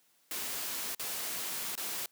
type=noise with dropouts; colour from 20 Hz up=white; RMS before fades=-37 dBFS; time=0.31-2.06 s; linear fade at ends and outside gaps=2 ms; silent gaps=0.949-0.995 / 1.754-1.776 s; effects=white hiss -69 dBFS RMS until 2.11 s + high-pass 150 Hz 12 dB/octave

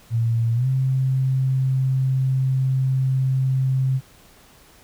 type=tone with pitch glide; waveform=sine; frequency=115.4 to 131.8 Hz; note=A#2 to C3; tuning=-17 to +13 cents; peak=-17 dBFS; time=0.1-4.01 s; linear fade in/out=50 ms; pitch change=+230 cents; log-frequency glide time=0.54-0.67 s; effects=pink hiss -51 dBFS RMS until 4.83 s

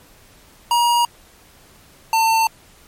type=tone pair in turn; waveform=square; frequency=951 / 897.6 Hz; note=A#5 / A5; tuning=+34 / +34 cents; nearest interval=minor second; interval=100 cents; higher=first; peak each=-14 dBFS; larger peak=neither; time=0.71-1.05 / 2.13-2.47 s; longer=neither; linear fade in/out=2 ms; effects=pink hiss -49 dBFS RMS until 2.87 s + MP3 64 kbps

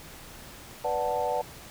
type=chord; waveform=sine; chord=B minor seventh; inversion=none; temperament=equal; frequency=493.9 / 587.3 / 740 / 880 Hz; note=B4 / D5 / F#5 / A5; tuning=0 / 0 / 0 / 0 cents; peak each=-31 dBFS; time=0.84-1.42 s; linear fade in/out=10 ms; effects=pink hiss -46 dBFS RMS until 1.7 s

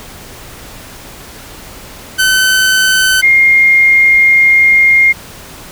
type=tone pair in turn; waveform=sawtooth / sine; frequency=1523 / 2126 Hz; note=F#6 / C7; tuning=+50 / +27 cents; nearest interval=tritone; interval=577 cents; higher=second; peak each=-4 dBFS; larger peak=neither; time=2.18-3.22 / 3.22-5.13 s; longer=second; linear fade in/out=20 ms; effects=pink hiss -32 dBFS RMS until 5.71 s

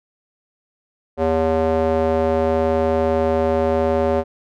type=tone with band-pass filter; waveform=square; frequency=80.4 Hz; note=E2; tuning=43 cents flat; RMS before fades=-18 dBFS; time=1.17-4.24 s; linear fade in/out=50 ms; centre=540 Hz; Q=2.2; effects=none

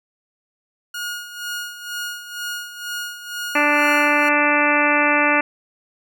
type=tone with tremolo; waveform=sawtooth; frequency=1436 Hz; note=F6; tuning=48 cents sharp; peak=-21 dBFS; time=0.94-4.29 s; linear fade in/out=5 ms; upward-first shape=sine; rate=2.1 Hz; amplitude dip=70%
type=harmonic tone; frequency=293.7 Hz; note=D4; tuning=in tune; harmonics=1 / 2 / 3 / 4 / 5 / 6 / 7 / 8 / 9; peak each=-23 / -23 / -23 / -23 / -23 / -23 / -23 / -23 / -23 dBFS; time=3.55-5.41 s; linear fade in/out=5 ms
effects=none

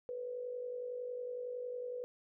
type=tone with amplitude modulation; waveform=sine; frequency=493.9 Hz; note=B4; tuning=in tune; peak=-36 dBFS; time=0.09-2.04 s; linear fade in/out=0 ms; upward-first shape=sine; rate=50.9 Hz; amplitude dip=55%; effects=none

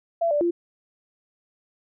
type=tone with pitch steps; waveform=sine; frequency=673 / 587 / 344.6 Hz; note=E5 / D5 / F4; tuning=+36 / -1 / -23 cents; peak=-19 dBFS; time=0.21-0.51 s; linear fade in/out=10 ms; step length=100 ms; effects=none

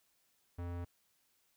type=tone with low-pass filter; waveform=square; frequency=87.1 Hz; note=F2; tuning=4 cents flat; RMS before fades=-41 dBFS; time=0.58-0.85 s; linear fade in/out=10 ms; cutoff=1600 Hz; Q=0.65; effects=white hiss -75 dBFS RMS until 1.56 s

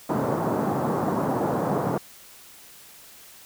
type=band-pass noise; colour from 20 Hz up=pink; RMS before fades=-25 dBFS; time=0.09-1.98 s; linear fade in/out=5 ms; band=140 to 1100 Hz; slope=24 dB/octave; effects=white hiss -48 dBFS RMS until 3.45 s

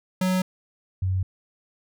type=tone pair in turn; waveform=square / sine; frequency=185.1 / 93.6 Hz; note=F#3 / F#2; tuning=+1 / +20 cents; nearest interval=octave; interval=1181 cents; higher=first; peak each=-21 dBFS; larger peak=neither; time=0.21-0.42 / 1.02-1.23 s; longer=neither; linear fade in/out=5 ms; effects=none

